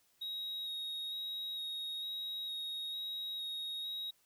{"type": "tone with vibrato", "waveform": "triangle", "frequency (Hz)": 3780, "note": "A#7", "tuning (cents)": 23, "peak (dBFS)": -37, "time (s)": [0.21, 4.11], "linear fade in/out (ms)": 10, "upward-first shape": "square", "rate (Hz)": 1.1, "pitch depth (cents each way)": 11, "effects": ["white hiss -72 dBFS RMS until 4.25 s"]}